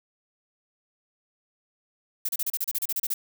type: noise bursts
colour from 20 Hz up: violet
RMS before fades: -27 dBFS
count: 13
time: 2.25-3.14 s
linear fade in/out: 5 ms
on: 38 ms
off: 33 ms
effects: none